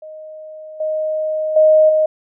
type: tone with level steps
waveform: sine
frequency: 622.3 Hz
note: D#5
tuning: in tune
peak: -31 / -17 / -7 / -11 dBFS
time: 0.02-2.06 s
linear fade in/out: 5 ms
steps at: 0.8 / 1.56 / 1.89 s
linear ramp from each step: 5 ms
effects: none